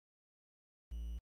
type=tone with quantisation; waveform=triangle; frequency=57.1 Hz; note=A#1; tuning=35 cents flat; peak=-38 dBFS; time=0.91-1.19 s; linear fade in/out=10 ms; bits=11; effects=AAC 64 kbps